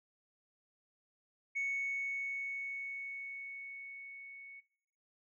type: tone with level ramp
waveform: sine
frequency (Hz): 2217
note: C#7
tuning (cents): 0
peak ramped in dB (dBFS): -31 to -49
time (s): 1.55-4.61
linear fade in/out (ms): 20
effects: noise-tail reverb RT60 0.7 s tail -22 dB re dry + tanh soft clip ceiling -30 dBFS